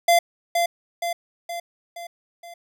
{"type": "tone with echo", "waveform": "square", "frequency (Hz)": 688, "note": "F5", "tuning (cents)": -26, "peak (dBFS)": -14, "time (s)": [0.08, 0.19], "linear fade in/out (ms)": 5, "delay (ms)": 470, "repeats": 5, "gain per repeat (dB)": -5, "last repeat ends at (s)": 2.54, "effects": []}